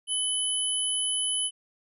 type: tone pair together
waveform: sine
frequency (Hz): 3000 / 10091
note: F#7 / D#9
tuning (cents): +23 / +23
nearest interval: octave + major sixth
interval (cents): 2100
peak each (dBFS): -28 / -28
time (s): 0.07-1.51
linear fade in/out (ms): 50
effects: none